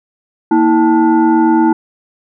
sine tone with frequency modulation, 323.3 Hz, E4, 34 cents flat, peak -7 dBFS, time 0.51-1.73 s, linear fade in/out 5 ms, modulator 558 Hz, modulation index 0.98, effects none

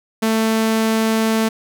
sawtooth tone, 222 Hz, A3, 16 cents sharp, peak -11 dBFS, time 0.22-1.49 s, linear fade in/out 10 ms, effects none

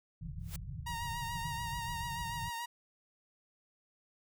white low-pass noise, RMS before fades -43 dBFS, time 0.21-2.5 s, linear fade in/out 5 ms, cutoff 170 Hz, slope 96 dB/octave
white noise with exponential growth, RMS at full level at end -42 dBFS, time 0.39-0.56 s, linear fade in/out 2 ms, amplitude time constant 35 ms
sawtooth tone with vibrato, 939 Hz, A#5, 12 cents sharp, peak -34 dBFS, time 0.86-2.66 s, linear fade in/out 10 ms, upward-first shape sine, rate 6.9 Hz, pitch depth 35 cents each way
effects none

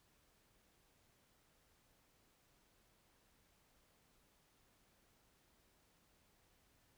silence, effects pink hiss -74 dBFS RMS until 6.97 s

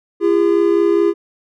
triangle tone pair together, 340.3 / 405.1 Hz, F4 / G#4, -45 / -43 cents, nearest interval minor third, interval 302 cents, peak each -12 dBFS, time 0.2-1.14 s, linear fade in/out 50 ms, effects none

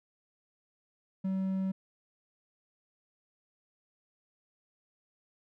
triangle tone, 190.5 Hz, G3, 49 cents flat, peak -27 dBFS, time 1.24-1.72 s, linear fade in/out 10 ms, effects none

